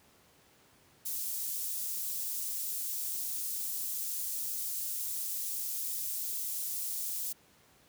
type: high-pass noise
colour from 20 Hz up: white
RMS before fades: -36 dBFS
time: 1.05-7.33 s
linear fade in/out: 10 ms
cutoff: 7300 Hz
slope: 12 dB/octave
effects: pink hiss -63 dBFS RMS until 7.88 s + high-pass 80 Hz 12 dB/octave